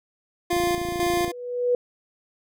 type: tone with tremolo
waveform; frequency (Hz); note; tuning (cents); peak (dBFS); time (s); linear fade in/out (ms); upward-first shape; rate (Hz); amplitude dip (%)
25% pulse; 349.2; F4; 0; -17; 0.5-1.32; 10; square; 2; 50
type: click train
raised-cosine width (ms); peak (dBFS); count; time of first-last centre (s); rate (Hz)
3; -21; 22; 0.53-1.28; 28
type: tone with exponential growth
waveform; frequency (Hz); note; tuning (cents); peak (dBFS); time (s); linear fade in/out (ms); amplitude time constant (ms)
sine; 490.2; B4; -13; -16; 0.92-1.75; 2; 180
effects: none